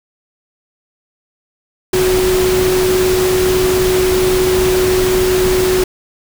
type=tone in noise; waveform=sine; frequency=370 Hz; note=F#4; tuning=in tune; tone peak=-11 dBFS; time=1.93-5.84 s; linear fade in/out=5 ms; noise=pink; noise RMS=-19 dBFS; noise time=1.93-5.84 s; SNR=+5 dB; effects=none